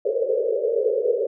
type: band-pass noise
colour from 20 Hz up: pink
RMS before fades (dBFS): -22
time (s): 0.05-1.27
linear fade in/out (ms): 5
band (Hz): 410 to 560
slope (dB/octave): 96
effects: none